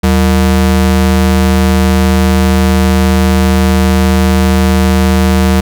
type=ring-modulated tone; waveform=square; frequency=134 Hz; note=C3; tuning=42 cents sharp; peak=-4 dBFS; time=0.03-5.61 s; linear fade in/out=10 ms; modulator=57.5 Hz; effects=none